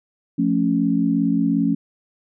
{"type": "chord", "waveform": "sine", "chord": "F augmented", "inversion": "none", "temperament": "equal", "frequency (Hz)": [174.61, 220, 277.2], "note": ["F3", "A3", "C#4"], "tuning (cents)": [0, 0, 0], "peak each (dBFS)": [-22, -21, -19], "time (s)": [0.38, 1.75], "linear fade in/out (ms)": 10, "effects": []}